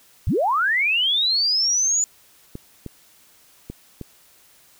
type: linear sweep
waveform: sine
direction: up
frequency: 49.03 to 7000 Hz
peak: -17 dBFS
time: 0.27-2.04 s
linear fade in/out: 0 ms
type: clicks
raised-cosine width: 3 ms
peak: -19 dBFS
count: 4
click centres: 2.554 / 2.863 / 3.7 / 4.013 s
effects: white hiss -54 dBFS RMS until 4.79 s